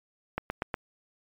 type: click train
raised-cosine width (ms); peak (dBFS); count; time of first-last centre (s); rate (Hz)
0.5; -14; 4; 0.38-0.742; 8.29
effects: MP3 96 kbps